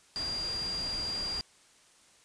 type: tone in noise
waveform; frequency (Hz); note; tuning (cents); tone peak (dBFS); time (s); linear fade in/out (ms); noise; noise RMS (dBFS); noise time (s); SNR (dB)
sine; 4784; D8; +31; -32; 0.16-1.41; 0; pink; -42; 0.16-1.41; +7
effects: white hiss -61 dBFS RMS until 2.24 s + resampled to 22050 Hz